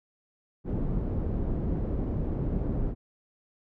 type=low-pass noise; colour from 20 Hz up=pink; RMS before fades=-29 dBFS; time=0.64-2.95 s; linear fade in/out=50 ms; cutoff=330 Hz; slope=12 dB/octave; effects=none